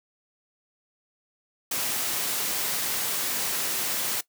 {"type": "high-pass noise", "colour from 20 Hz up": "white", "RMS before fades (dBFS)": -28, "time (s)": [1.71, 4.21], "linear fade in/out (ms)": 5, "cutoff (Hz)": 130, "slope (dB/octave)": 12, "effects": ["noise-tail reverb RT60 0.1 s tail -19 dB re dry"]}